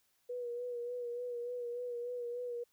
sine tone with vibrato, 484.6 Hz, B4, 33 cents flat, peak -37 dBFS, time 0.29-2.64 s, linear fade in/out 10 ms, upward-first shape sine, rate 3.4 Hz, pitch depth 34 cents each way, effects white hiss -75 dBFS RMS until 2.72 s

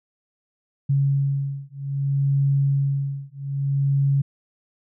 sine beating tone pair, 138.59 / 139.21 Hz, C#3 / C#3, 0 / +8 cents, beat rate 0.62 Hz, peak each -22 dBFS, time 0.89-4.22 s, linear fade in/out 10 ms, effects none

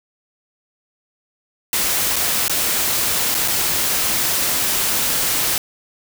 white noise with dropouts, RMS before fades -19 dBFS, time 1.73-5.58 s, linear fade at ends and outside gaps 1 ms, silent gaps 2.159-2.164 / 2.481-2.496 / 3.344-3.349 / 3.478-3.482 s, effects none

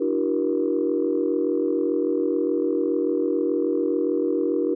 sine tone cluster, 296.7 / 334.8 / 381.7 / 474.4 Hz, D4 / E4 / G4 / A#4, +18 / +27 / -46 / +30 cents, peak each -25 dBFS, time 0-4.75 s, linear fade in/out 10 ms, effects tanh soft clip ceiling -11 dBFS

